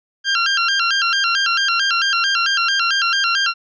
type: tone with vibrato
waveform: 20% pulse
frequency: 1480 Hz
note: F#6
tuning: in tune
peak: -10 dBFS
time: 0.24-3.54 s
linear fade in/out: 50 ms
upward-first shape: square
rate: 4.5 Hz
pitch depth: 130 cents each way
effects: resampled to 16000 Hz